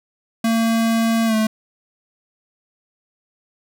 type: tone with pitch glide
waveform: square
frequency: 227.1 to 218.2 Hz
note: A#3 to A3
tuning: -45 to -14 cents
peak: -16 dBFS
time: 0.44-1.47 s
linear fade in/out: 5 ms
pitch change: -69 cents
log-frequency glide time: 1.26-1.35 s
effects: none